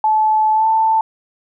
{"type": "tone with pitch glide", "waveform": "sine", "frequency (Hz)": [866, 885.7], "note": ["A5", "A5"], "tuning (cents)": [-28, 11], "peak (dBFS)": -11, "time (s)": [0.04, 1.01], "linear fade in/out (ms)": 2, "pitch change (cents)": 39, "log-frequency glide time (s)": [0.53, 0.67], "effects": []}